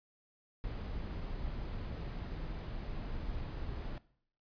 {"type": "noise", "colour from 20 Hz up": "brown", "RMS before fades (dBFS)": -40, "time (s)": [0.64, 3.98], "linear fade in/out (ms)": 0, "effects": ["noise-tail reverb RT60 0.6 s tail -19 dB re dry", "resampled to 11025 Hz"]}